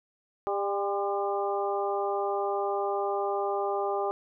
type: harmonic tone with a mistuned harmonic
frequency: 200 Hz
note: G3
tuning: 35 cents sharp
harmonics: 2 / 3 / 4 / 5 / 6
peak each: -30 / -34 / -31 / -39 / -36 dBFS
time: 0.47-4.11 s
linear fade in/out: 0 ms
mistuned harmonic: 5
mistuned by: +47 cents
effects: none